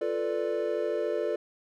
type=chord; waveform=triangle; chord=B half-diminished seventh; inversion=second; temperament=equal; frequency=349.2 / 440 / 493.9 / 587.3 Hz; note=F4 / A4 / B4 / D5; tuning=0 / 0 / 0 / 0 cents; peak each=-32 / -29 / -32 / -30 dBFS; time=0.01-1.36 s; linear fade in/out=5 ms; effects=none